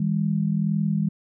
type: tone pair together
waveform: sine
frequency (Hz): 160 / 201.8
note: D#3 / G#3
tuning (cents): +49 / -49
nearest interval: major third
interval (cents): 402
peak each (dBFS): -23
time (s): 0-1.09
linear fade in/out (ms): 5
effects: none